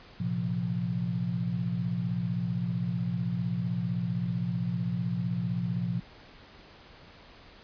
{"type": "chord", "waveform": "sine", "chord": "Bb suspended second", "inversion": "none", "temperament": "equal with one note detuned", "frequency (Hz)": [115.2, 130.81, 174.61], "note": ["Bb2", "C3", "F3"], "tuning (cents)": [-20, 0, 0], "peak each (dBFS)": [-33, -34, -30], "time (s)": [0.2, 6], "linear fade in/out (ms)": 5, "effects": ["pink hiss -52 dBFS RMS until 7.63 s", "resampled to 11025 Hz"]}